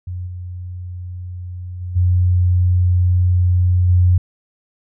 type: tone with level steps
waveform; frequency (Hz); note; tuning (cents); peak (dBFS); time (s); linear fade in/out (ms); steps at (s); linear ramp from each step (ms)
sine; 89.8; F2; +49; -23 / -26 / -23 / -11 / -9; 0.07-4.18; 5; 0.26 / 1.8 / 1.95 / 3.88; 20
effects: none